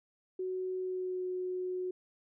sine tone with pitch glide, 371.2 to 366.3 Hz, F#4 to F#4, +6 to -17 cents, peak -33 dBFS, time 0.39-1.91 s, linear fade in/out 5 ms, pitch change -23 cents, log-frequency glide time 0.79-1.26 s, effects none

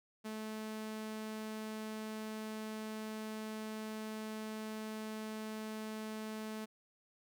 sawtooth tone, 217.2 Hz, A3, 22 cents flat, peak -37 dBFS, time 0.24-6.66 s, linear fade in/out 20 ms, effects none

